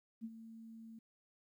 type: tone with ADSR envelope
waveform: sine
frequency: 225.4 Hz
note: A3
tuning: 42 cents sharp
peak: -39 dBFS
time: 0.21-0.99 s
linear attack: 34 ms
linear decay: 46 ms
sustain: -11 dB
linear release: 5 ms
effects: 13-bit